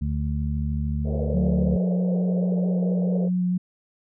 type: harmonic tone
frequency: 73.42 Hz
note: D2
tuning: in tune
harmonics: 1 / 2 / 3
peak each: -25 / -28 / -30 dBFS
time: 0.01-1.77 s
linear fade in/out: 10 ms
type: band-pass noise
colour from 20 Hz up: pink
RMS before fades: -32 dBFS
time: 1.04-3.3 s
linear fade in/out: 50 ms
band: 440 to 580 Hz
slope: 48 dB/octave
type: tone with vibrato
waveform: sine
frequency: 180.6 Hz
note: F#3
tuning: 42 cents flat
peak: -20 dBFS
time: 1.34-3.58 s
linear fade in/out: 10 ms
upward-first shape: square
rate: 4.6 Hz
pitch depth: 8 cents each way
effects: none